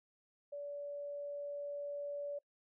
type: tone with level ramp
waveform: sine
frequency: 575 Hz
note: D5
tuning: 37 cents flat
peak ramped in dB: -41 to -38 dBFS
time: 0.52-2.39 s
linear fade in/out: 10 ms
effects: noise-tail reverb RT60 0.1 s tail -22 dB re dry